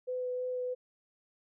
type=tone with vibrato; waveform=sine; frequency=502 Hz; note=B4; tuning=28 cents sharp; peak=-32 dBFS; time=0.07-0.75 s; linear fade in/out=20 ms; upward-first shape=sine; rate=3.1 Hz; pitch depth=10 cents each way; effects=none

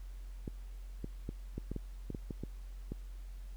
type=clicks; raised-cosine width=3 ms; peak=-26 dBFS; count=11; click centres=0.478 / 1.044 / 1.291 / 1.58 / 1.716 / 1.763 / 2.103 / 2.148 / 2.308 / 2.436 / 2.92 s; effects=added 45 Hz sine -43 dBFS peak until 3.56 s + pink hiss -65 dBFS RMS until 3.56 s

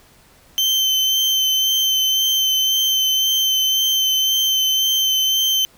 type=tone with vibrato; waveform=35% pulse; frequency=3094 Hz; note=G7; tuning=23 cents flat; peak=-13 dBFS; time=0.58-5.65 s; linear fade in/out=0 ms; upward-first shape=sine; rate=1.9 Hz; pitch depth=14 cents each way; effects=pink hiss -51 dBFS RMS until 5.77 s

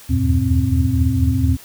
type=tone cluster; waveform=sine; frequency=77.6 / 81.9 / 96 / 119.6 / 262.1 Hz; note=D#2 / E2 / G2 / A#2 / C4; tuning=-4 / -11 / -36 / +45 / +3 cents; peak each=-20 dBFS; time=0.09-1.57 s; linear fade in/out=20 ms; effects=white hiss -42 dBFS RMS until 1.64 s

